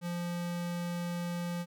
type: tone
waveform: square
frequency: 173.8 Hz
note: F3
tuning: 8 cents flat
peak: -34 dBFS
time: 0.01-1.66 s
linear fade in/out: 50 ms
effects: none